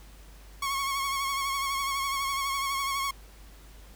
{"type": "tone with vibrato", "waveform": "sawtooth", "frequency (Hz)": 1100, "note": "C#6", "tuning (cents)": -14, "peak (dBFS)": -24, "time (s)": [0.62, 3.11], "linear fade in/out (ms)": 5, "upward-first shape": "sine", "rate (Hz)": 12, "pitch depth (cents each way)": 39, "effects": ["added 50 Hz sine -48 dBFS peak until 3.95 s", "pink hiss -55 dBFS RMS until 3.95 s"]}